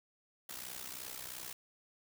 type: noise with amplitude modulation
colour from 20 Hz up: white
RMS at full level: -42 dBFS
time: 0.49-1.53 s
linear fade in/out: 5 ms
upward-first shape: sine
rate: 62.9 Hz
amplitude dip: 75%
effects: none

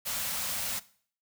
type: band-stop noise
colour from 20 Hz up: white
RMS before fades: -33 dBFS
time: 0.05-0.8 s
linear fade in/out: 20 ms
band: 260 to 480 Hz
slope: 96 dB/octave
effects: noise-tail reverb RT60 0.5 s tail -18 dB re dry

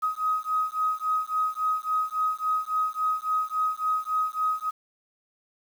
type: beating tone pair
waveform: sine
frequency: 1259 / 1262.6 Hz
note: D#6 / D#6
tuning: +20 / +25 cents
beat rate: 3.6 Hz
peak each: -27 dBFS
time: 0.02-4.71 s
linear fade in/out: 20 ms
effects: 8-bit

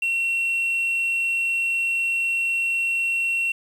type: tone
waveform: sine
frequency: 2724 Hz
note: F7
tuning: 44 cents flat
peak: -18 dBFS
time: 0.02-3.52 s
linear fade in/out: 5 ms
effects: tanh soft clip ceiling -19 dBFS + 8-bit

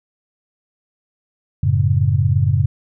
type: chord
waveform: sine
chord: F# minor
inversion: none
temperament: equal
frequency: 92.5 / 110 / 138.59 Hz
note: F#2 / A2 / C#3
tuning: 0 / 0 / 0 cents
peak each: -17 dBFS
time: 1.63-2.66 s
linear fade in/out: 5 ms
effects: none

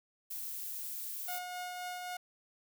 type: noise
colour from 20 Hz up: violet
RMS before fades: -41 dBFS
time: 0.3-1.39 s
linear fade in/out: 10 ms
type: tone with tremolo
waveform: sawtooth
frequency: 721 Hz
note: F#5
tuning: 45 cents flat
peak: -34 dBFS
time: 1.28-2.17 s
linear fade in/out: 5 ms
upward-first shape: triangle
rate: 3.8 Hz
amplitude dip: 30%
effects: none

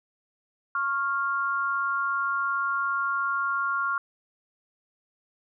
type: tone pair together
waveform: sine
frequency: 1100.7 / 1396.9 Hz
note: C#6 / F6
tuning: -13 / 0 cents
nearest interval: major third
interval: 413 cents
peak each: -28 / -26 dBFS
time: 0.75-3.98 s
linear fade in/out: 2 ms
effects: none

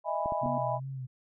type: chord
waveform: sine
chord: E major seventh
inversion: third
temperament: just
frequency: 618.1 / 659.3 / 824.1 / 988.9 Hz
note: D#5 / E5 / G#5 / B5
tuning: -12 / 0 / -14 / +2 cents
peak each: -34 dBFS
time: 0.04-0.8 s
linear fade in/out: 50 ms
type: clicks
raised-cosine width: 3 ms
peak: -27 dBFS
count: 3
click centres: 0.259 / 0.322 / 0.46 s
type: tone with vibrato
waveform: sine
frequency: 130.81 Hz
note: C3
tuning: in tune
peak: -35 dBFS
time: 0.41-1.07 s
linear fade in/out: 20 ms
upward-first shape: sine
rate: 2.6 Hz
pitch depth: 60 cents each way
type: tone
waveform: sine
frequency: 244 Hz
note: B3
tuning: 21 cents flat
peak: -34 dBFS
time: 0.43-0.58 s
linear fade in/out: 2 ms
effects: none

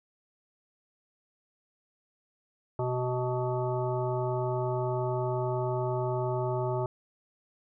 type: harmonic tone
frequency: 125.6 Hz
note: B2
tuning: 30 cents sharp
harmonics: 1 / 3 / 5 / 7 / 9 / 10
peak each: -31 / -32 / -34 / -36 / -42 / -46 dBFS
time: 2.79-6.86 s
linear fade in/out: 2 ms
effects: none

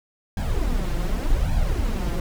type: noise with flanger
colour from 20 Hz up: brown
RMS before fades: -22 dBFS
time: 0.37-2.2 s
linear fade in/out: 2 ms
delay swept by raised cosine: 1.2 to 5.8 ms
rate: 0.86 Hz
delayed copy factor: +0.75
effects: none

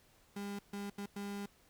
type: tone bursts at uneven times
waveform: 35% pulse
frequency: 201.6 Hz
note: G3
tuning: 49 cents sharp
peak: -38 dBFS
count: 4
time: 0.36-0.59 / 0.73-0.9 / 0.98-1.06 / 1.16-1.46 s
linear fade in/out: 5 ms
effects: pink hiss -67 dBFS RMS until 1.69 s

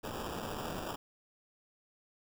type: noise with sample-and-hold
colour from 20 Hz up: blue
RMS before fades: -40 dBFS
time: 0.03-0.96 s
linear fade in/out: 10 ms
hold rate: 2100 Hz
effects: none

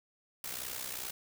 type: noise with amplitude modulation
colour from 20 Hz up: white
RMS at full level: -37 dBFS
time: 0.44-1.11 s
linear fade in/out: 2 ms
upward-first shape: sine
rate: 62.5 Hz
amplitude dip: 70%
effects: none

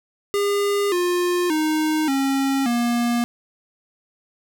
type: tone with pitch steps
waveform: square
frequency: 405 / 354.6 / 310.5 / 271.9 / 238 Hz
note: G#4 / F4 / D#4 / C#4 / A#3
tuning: -43 / +26 / -3 / -33 / +36 cents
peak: -19 dBFS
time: 0.34-3.24 s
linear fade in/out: 0 ms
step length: 580 ms
effects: none

